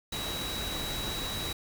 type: tone in noise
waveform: sine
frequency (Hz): 3885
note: B7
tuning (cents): -29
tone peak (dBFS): -36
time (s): 0.12-1.53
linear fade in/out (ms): 5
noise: pink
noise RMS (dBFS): -36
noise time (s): 0.12-1.53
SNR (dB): -3
effects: none